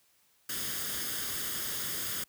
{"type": "noise with comb filter", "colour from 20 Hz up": "white", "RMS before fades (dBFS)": -35, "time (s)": [0.49, 2.24], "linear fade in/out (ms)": 5, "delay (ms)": 0.6, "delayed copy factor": 0.6, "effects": ["white hiss -68 dBFS RMS until 2.28 s", "high-pass 60 Hz 12 dB/octave"]}